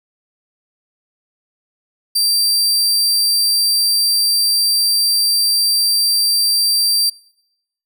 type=tone; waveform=sawtooth; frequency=4699 Hz; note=D8; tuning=in tune; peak=-10 dBFS; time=2.15-7.1 s; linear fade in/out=10 ms; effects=noise-tail reverb RT60 0.8 s tail -24 dB re dry